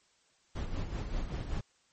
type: noise with tremolo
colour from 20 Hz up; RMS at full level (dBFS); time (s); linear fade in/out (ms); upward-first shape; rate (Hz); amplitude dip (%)
brown; -33; 0.55-1.61; 10; sine; 5.2; 55
effects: white hiss -69 dBFS RMS until 1.92 s + MP3 32 kbps